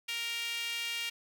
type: tone with high-pass filter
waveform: sawtooth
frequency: 466.2 Hz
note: A#4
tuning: in tune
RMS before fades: -36 dBFS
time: 0.08-1.1 s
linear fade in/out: 10 ms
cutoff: 2600 Hz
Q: 3.3
effects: none